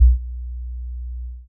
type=tone with ADSR envelope; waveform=sine; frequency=61 Hz; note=B1; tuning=21 cents flat; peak=-4 dBFS; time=0-1.48 s; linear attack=21 ms; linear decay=160 ms; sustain=-22 dB; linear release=230 ms; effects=none